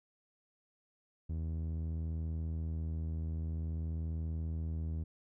sawtooth tone with low-pass filter, 80.5 Hz, E2, 41 cents flat, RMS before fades -37 dBFS, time 1.29-5.04 s, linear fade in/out 10 ms, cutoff 210 Hz, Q 0.54, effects none

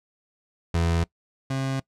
30% pulse tone pair in turn, 84 / 134.01 Hz, E2 / C3, +33 / +42 cents, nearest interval minor sixth, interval 809 cents, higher second, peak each -18 / -22 dBFS, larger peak first, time 0.74-1.04 / 1.5-1.8 s, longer neither, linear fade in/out 5 ms, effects noise-tail reverb RT60 0.1 s tail -22 dB re dry + low-pass 8000 Hz 12 dB/octave

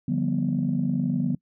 sine chord, G dominant seventh, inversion second, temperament just, 147 / 176.4 / 196 / 245 Hz, D3 / F3 / G3 / B3, +2 / +18 / 0 / -14 cents, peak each -27 / -27 / -29 / -25 dBFS, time 0.08-1.35 s, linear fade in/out 5 ms, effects noise-tail reverb RT60 0.1 s tail -23 dB re dry + tanh soft clip ceiling -14 dBFS

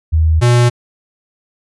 sine / square tone pair in turn, 79.6 / 120.86 Hz, D#2 / B2, +40 / -37 cents, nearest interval perfect fifth, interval 723 cents, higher second, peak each -8 dBFS, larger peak neither, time 0.12-0.41 / 0.41-0.7 s, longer neither, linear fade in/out 20 ms, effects resampled to 24000 Hz

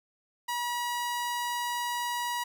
sawtooth tone, 964 Hz, B5, 42 cents flat, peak -26 dBFS, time 0.48-2.44 s, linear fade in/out 10 ms, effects none

